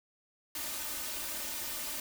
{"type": "noise with comb filter", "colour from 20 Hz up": "white", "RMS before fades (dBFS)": -38, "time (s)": [0.55, 2], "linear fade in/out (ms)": 2, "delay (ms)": 3.3, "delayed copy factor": 0.8, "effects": []}